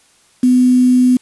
sine tone with quantisation, 251.1 Hz, B3, 29 cents sharp, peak -7 dBFS, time 0.43-1.17 s, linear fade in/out 5 ms, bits 5, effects white hiss -52 dBFS RMS until 1.21 s + resampled to 24000 Hz

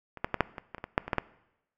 clicks, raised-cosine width 0.5 ms, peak -26 / -12 / -12 / -6 / -22 / -22 / -27 / -20 / -7 / -21 / -11 / -10 dBFS, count 12, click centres 0.173 / 0.245 / 0.343 / 0.407 / 0.582 / 0.747 / 0.782 / 0.841 / 0.979 / 1.08 / 1.132 / 1.183 s, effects noise-tail reverb RT60 0.9 s tail -20 dB re dry

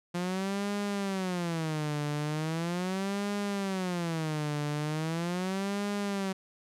sawtooth tone with vibrato, 173.4 Hz, F3, 12 cents flat, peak -26 dBFS, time 0.14-6.33 s, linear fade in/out 10 ms, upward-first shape sine, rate 0.39 Hz, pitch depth 280 cents each way, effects low-pass 10000 Hz 12 dB/octave

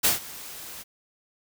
white noise with ADSR envelope, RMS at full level -19 dBFS, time 0.03-0.84 s, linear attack 20 ms, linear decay 140 ms, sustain -21 dB, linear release 28 ms, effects none

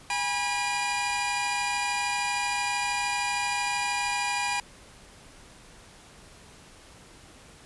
sawtooth tone cluster, 818 / 971 / 2421 Hz, G#5 / B5 / D#7, -26 / -30 / -48 cents, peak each -27 dBFS, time 0.1-4.6 s, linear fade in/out 2 ms, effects pink hiss -51 dBFS RMS until 7.65 s + resampled to 24000 Hz

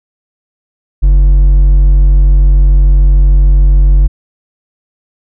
triangle tone with hard clipping, 46.57 Hz, F#1, 12 cents sharp, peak -4 dBFS, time 1.02-4.08 s, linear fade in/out 20 ms, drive 7 dB, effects none

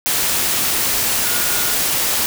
sine tone in noise, 1438 Hz, F#6, 50 cents flat, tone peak -29 dBFS, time 1.25-1.74 s, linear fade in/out 0 ms, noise white, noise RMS -18 dBFS, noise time 0.06-2.26 s, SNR -14 dB, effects none

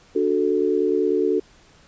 sine chord, D major, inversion none, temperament equal, 293.7 / 370 / 440 Hz, D4 / F#4 / A4, 0 / 0 / 0 cents, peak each -24 / -21 / -21 dBFS, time 0.15-1.4 s, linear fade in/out 10 ms, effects pink hiss -53 dBFS RMS until 1.87 s + resampled to 16000 Hz

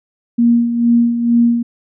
sine tone with tremolo, 235.8 Hz, A#3, 20 cents sharp, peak -7 dBFS, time 0.38-1.63 s, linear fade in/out 10 ms, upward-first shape sine, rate 2.2 Hz, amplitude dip 60%, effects none

